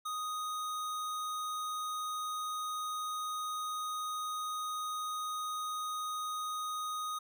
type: tone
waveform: square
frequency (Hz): 1244.5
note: D#6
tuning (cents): 0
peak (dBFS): -36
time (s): 0.05-7.19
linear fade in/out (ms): 10
effects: none